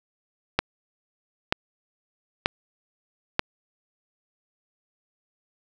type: click train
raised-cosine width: 0.3 ms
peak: -3 dBFS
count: 4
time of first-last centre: 0.59-3.394 s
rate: 1.07 Hz
effects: none